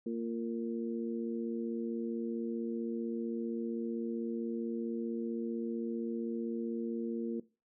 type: harmonic tone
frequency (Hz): 115.6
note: A#2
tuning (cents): -14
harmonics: 2 / 3 / 4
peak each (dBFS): -35 / -39 / -41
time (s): 0.06-7.4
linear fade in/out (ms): 5
effects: noise-tail reverb RT60 0.3 s tail -19 dB re dry